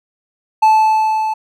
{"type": "tone with level ramp", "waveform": "triangle", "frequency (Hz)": 872, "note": "A5", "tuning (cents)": -16, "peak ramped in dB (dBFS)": [-4, -14], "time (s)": [0.62, 1.34], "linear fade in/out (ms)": 10, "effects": []}